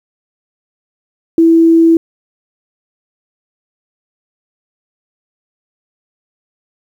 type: tone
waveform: sine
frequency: 329.6 Hz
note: E4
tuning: in tune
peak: -4 dBFS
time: 1.38-1.97 s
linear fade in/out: 2 ms
effects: 7-bit

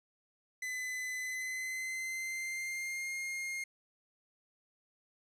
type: tone with pitch glide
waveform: 45% pulse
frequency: 2015 to 2130 Hz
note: B6 to C7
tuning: +34 to +30 cents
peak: -36 dBFS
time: 0.62-3.64 s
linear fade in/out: 5 ms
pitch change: +96 cents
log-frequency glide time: 1.2-3.14 s
effects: low-pass 11000 Hz 12 dB/octave

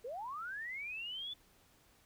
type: linear sweep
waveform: sine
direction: up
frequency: 440 to 3504 Hz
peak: -40 dBFS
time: 0.04-1.34 s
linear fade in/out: 10 ms
effects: pink hiss -67 dBFS RMS until 2.05 s

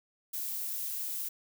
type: noise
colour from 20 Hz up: violet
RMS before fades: -36 dBFS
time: 0.33-1.29 s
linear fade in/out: 10 ms
effects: none

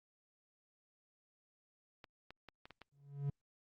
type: clicks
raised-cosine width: 0.3 ms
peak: -36 dBFS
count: 6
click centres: 2.042 / 2.306 / 2.487 / 2.655 / 2.707 / 2.817 s
type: tone with exponential growth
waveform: triangle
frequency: 141.3 Hz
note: C#3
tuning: 34 cents sharp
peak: -30 dBFS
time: 2.92-3.3 s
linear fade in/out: 5 ms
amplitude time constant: 81 ms
effects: Opus 48 kbps

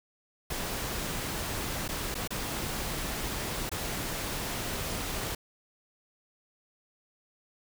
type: noise with dropouts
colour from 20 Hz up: pink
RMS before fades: -34 dBFS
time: 0.5-5.35 s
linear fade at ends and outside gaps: 5 ms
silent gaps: 1.88-1.888 / 2.144-2.151 / 2.276-2.305 / 3.694-3.715 s
effects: none

